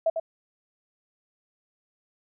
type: tone with echo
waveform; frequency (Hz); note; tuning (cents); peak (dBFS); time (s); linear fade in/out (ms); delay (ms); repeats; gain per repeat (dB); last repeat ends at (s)
sine; 654; E5; -14; -19; 0.06-0.1; 5; 99; 1; -6; 0.199
effects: none